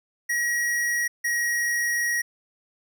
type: tone pair in turn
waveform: square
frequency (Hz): 1905 / 1896.5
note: A#6 / A#6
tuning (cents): +37 / +29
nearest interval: unison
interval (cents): 8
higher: first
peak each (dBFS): -23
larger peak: neither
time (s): 0.29-1.08 / 1.24-2.22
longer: second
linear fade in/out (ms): 10
effects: none